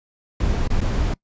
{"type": "noise with dropouts", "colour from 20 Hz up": "brown", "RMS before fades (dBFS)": -20, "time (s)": [0.4, 1.14], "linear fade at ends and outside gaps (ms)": 5, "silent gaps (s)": [[0.677, 0.701], [0.807, 0.812]], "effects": ["noise-tail reverb RT60 0.1 s tail -23 dB re dry", "resampled to 16000 Hz"]}